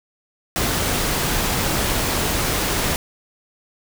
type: noise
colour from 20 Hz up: pink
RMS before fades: -21 dBFS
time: 0.56-2.96 s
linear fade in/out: 0 ms
effects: none